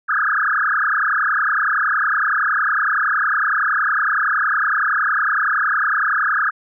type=tone with frequency modulation; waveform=sine; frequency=1468 Hz; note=F#6; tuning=14 cents flat; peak=-15 dBFS; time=0.08-6.51 s; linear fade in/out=20 ms; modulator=30.8 Hz; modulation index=8; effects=none